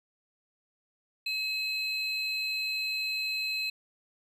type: tone pair together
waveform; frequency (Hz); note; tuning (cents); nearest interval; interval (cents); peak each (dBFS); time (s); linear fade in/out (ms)
triangle; 2568 / 4084; E7 / C8; -46 / -43; minor sixth; 803; -30 / -32; 1.26-3.7; 5
effects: none